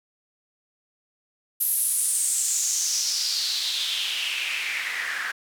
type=noise with band-pass filter sweep; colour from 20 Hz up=white; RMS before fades=-26 dBFS; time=1.6-5.32 s; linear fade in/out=10 ms; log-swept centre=12000 to 1600 Hz; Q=4.5; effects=none